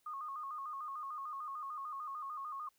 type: tone with vibrato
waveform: sine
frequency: 1158 Hz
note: D6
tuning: 25 cents flat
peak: -40 dBFS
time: 0.06-2.69 s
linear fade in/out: 5 ms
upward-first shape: square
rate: 6.7 Hz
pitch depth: 97 cents each way
effects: white hiss -75 dBFS RMS until 2.78 s